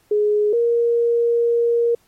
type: tone pair in turn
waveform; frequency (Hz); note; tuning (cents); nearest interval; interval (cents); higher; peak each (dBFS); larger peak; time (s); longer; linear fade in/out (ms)
sine; 418.5 / 469.8; G#4 / A#4; +13 / +13; major second; 200; second; -14; neither; 0.11-0.53 / 0.53-1.95; second; 5
effects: pink hiss -59 dBFS RMS until 2.07 s + MP3 64 kbps